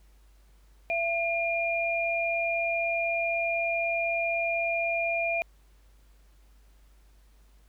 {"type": "tone pair together", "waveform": "sine", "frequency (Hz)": [674, 2410], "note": ["E5", "D7"], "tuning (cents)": [38, 44], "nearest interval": "octave + minor seventh", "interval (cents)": 2206, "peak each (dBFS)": -28, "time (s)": [0.9, 5.42], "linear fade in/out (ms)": 0, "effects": ["added 50 Hz sine -55 dBFS peak until 7.68 s", "pink hiss -67 dBFS RMS until 7.68 s"]}